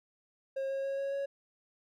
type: tone with pitch steps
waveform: triangle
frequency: 539 / 543.1 / 547.2 / 551.3 / 555.4 Hz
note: C#5 / C#5 / C#5 / C#5 / C#5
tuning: -49 / -36 / -23 / -10 / +3 cents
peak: -30 dBFS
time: 0.56-1.26 s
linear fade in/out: 10 ms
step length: 140 ms
effects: none